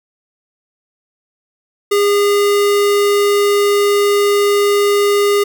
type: tone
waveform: square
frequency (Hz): 407.3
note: G#4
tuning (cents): -34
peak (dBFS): -11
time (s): 1.91-5.44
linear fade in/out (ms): 10
effects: none